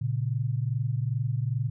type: tone pair together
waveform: sine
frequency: 116.12 / 138.59 Hz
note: A#2 / C#3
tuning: -6 / 0 cents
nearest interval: minor third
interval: 306 cents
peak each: -27 / -29 dBFS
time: 0.01-1.7 s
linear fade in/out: 10 ms
effects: none